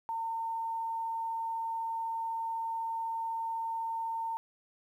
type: tone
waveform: sine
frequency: 908 Hz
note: A#5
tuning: 46 cents flat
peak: -32 dBFS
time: 0.09-4.37 s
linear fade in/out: 0 ms
effects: 11-bit